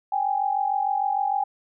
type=tone pair together; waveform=sine; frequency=784 / 830.6 Hz; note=G5 / G#5; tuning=0 / 0 cents; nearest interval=minor second; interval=100 cents; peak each=-24 dBFS; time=0.12-1.44 s; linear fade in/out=5 ms; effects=none